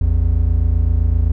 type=tone pair together; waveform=triangle; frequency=55.73 / 83.5 Hz; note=A1 / E2; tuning=+23 / +23 cents; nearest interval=perfect fifth; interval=700 cents; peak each=-13 dBFS; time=0.01-1.32 s; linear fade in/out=5 ms; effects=none